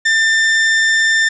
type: tone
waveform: 40% pulse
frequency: 1791 Hz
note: A6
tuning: 30 cents sharp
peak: -10 dBFS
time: 0.05-1.29 s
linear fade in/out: 10 ms
effects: resampled to 16000 Hz + 7-bit